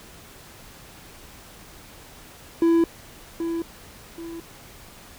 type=tone with echo; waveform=triangle; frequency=333.5 Hz; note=E4; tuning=20 cents sharp; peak=-13 dBFS; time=2.62-2.84 s; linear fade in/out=2 ms; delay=780 ms; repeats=2; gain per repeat=-9 dB; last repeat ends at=4.4 s; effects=pink hiss -46 dBFS RMS until 5.18 s